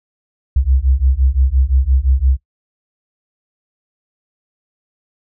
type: beating tone pair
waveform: sine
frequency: 63.2 / 69 Hz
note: B1 / C#2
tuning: +41 / -7 cents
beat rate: 5.8 Hz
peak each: -13 dBFS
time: 0.56-2.37 s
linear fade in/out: 5 ms
effects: noise-tail reverb RT60 0.1 s tail -19 dB re dry + tanh soft clip ceiling -3 dBFS